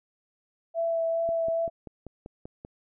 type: tone with vibrato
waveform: sine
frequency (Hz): 663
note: E5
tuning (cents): +10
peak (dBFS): -24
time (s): 0.74-1.7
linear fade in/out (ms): 50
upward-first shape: sine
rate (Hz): 2.4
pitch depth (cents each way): 12
type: click train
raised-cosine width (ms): 2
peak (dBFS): -27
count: 8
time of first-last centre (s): 1.29-2.649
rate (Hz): 5.15
effects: none